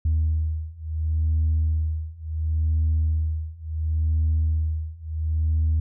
sine beating tone pair, 78.4 / 79.11 Hz, D#2 / D#2, +14 / +29 cents, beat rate 0.71 Hz, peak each -23 / -22 dBFS, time 0.05-5.8 s, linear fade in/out 5 ms, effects tanh soft clip ceiling -15 dBFS

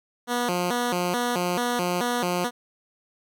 10% pulse tone with vibrato, 207.7 Hz, G#3, in tune, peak -15 dBFS, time 0.27-2.51 s, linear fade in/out 50 ms, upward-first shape square, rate 2.3 Hz, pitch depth 270 cents each way, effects none

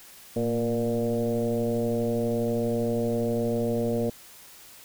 sine tone with frequency modulation, 350.8 Hz, F4, 8 cents sharp, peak -23 dBFS, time 0.36-4.1 s, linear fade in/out 5 ms, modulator 119 Hz, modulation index 2, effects white hiss -49 dBFS RMS until 4.84 s

